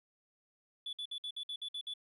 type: tone bursts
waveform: sine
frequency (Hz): 3451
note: A7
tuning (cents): -34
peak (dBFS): -36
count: 9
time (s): 0.86-1.938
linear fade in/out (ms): 5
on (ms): 70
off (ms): 56
effects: tanh soft clip ceiling -36 dBFS + 13-bit